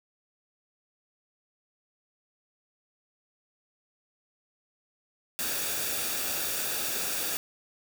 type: noise with comb filter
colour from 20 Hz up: white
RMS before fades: -31 dBFS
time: 5.39-7.37 s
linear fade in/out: 0 ms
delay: 0.97 ms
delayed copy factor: -0.5
effects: none